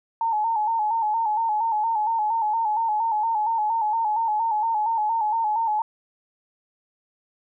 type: tone with vibrato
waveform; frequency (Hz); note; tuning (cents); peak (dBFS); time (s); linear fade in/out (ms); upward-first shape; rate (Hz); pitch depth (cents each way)
sine; 880; A5; 0; -20; 0.21-5.82; 2; square; 4.3; 62
effects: none